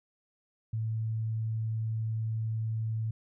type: tone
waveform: sine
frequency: 111.1 Hz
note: A2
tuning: 17 cents sharp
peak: -29 dBFS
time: 0.73-3.11 s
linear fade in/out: 5 ms
effects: none

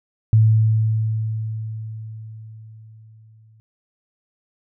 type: tone with exponential decay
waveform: sine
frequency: 110 Hz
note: A2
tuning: in tune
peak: -9 dBFS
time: 0.33-3.6 s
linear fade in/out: 0 ms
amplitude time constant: 710 ms
effects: none

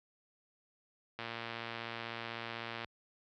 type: click train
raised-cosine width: 0.3 ms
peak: -24 dBFS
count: 193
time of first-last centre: 1.19-2.845 s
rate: 116 Hz
effects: high-pass 60 Hz 12 dB/octave + low-pass 5000 Hz 12 dB/octave

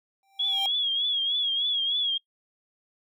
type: tone with exponential growth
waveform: square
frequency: 784 Hz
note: G5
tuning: in tune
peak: -29 dBFS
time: 0.23-0.66 s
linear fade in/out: 1 ms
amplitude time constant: 92 ms
type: tone with vibrato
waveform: sine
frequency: 3322 Hz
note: G#7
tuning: in tune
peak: -23 dBFS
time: 0.39-2.18 s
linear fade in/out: 10 ms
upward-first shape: triangle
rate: 3.3 Hz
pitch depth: 85 cents each way
effects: noise-tail reverb RT60 0.1 s tail -22 dB re dry

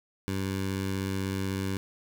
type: tone with notch filter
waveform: 15% pulse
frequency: 96.2 Hz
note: G2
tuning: 32 cents flat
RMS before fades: -31 dBFS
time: 0.28-1.77 s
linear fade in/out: 0 ms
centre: 760 Hz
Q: 1.7
effects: none

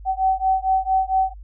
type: beating tone pair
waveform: sine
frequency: 759 / 763.4 Hz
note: F#5 / G5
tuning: +44 / -46 cents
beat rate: 4.4 Hz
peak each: -20 dBFS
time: 0.05-1.34 s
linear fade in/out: 50 ms
effects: added 50 Hz sine -36 dBFS peak until 1.43 s

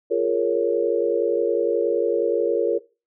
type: chord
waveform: sine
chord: Bb minor seventh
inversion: second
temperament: equal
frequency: 349.2 / 415.3 / 466.2 / 554.4 Hz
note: F4 / Ab4 / Bb4 / Db5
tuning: 0 / 0 / 0 / 0 cents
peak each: -25 / -25 / -21 / -25 dBFS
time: 0.1-2.79 s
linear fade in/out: 20 ms
effects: noise-tail reverb RT60 0.3 s tail -20 dB re dry

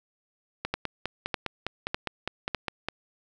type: two click trains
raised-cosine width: 0.3 ms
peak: -11 / -13 dBFS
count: 4 / 12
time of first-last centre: 0.74-2.547 / 0.65-2.886 s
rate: 1.66 / 4.92 Hz
effects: none

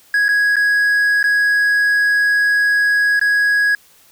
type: tone with dropouts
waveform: triangle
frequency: 1661.2 Hz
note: G#6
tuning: in tune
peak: -10 dBFS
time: 0.14-3.75 s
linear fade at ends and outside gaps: 2 ms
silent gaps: 0.283-0.289 / 0.558-0.566 / 1.229-1.24 / 3.195-3.213 s
effects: white hiss -50 dBFS RMS until 4.11 s

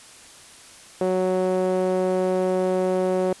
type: tone with band-pass filter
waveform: sawtooth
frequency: 185.1 Hz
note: F#3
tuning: 1 cent sharp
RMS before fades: -22 dBFS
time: 1.01-3.33 s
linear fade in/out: 2 ms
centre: 480 Hz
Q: 2.5
effects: white hiss -46 dBFS RMS until 3.4 s + resampled to 24000 Hz

